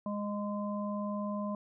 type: harmonic tone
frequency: 206 Hz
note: G#3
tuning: 14 cents flat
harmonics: 1 / 3 / 5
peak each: -34 / -39 / -41 dBFS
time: 0.06-1.55 s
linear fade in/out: 2 ms
effects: none